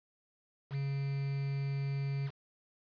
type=tone with quantisation; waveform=triangle; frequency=138.59 Hz; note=C#3; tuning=in tune; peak=-30 dBFS; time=0.7-2.31 s; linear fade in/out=50 ms; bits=8; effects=resampled to 11025 Hz